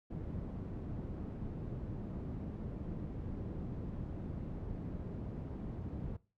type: low-pass noise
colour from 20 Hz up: white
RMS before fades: -42 dBFS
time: 0.1-6.17 s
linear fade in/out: 10 ms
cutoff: 200 Hz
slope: 12 dB/octave
effects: noise-tail reverb RT60 0.3 s tail -19 dB re dry